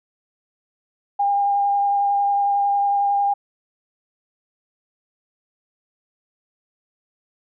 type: tone with vibrato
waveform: sine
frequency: 805 Hz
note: G5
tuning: 46 cents sharp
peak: -16 dBFS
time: 1.19-3.34 s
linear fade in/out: 10 ms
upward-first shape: sine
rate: 11 Hz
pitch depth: 11 cents each way
effects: none